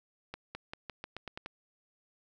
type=accelerating click train; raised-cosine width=0.3 ms; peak=-24 dBFS; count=9; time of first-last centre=0.34-1.461 s; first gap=210 ms; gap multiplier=0.88; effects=none